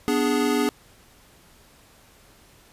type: chord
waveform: square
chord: G# diminished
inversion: first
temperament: equal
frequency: 246.9 / 293.7 / 415.3 Hz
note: B3 / D4 / G#4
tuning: 0 / 0 / 0 cents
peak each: -25 dBFS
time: 0.08-0.69 s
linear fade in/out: 0 ms
effects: pink hiss -54 dBFS RMS until 2.72 s + resampled to 32000 Hz